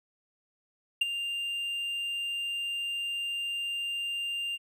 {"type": "tone with ADSR envelope", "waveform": "triangle", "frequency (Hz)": 2794, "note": "F7", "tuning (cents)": 0, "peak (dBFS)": -18, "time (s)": [1.01, 4.58], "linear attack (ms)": 7, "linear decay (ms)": 19, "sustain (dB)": -11, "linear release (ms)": 35, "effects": []}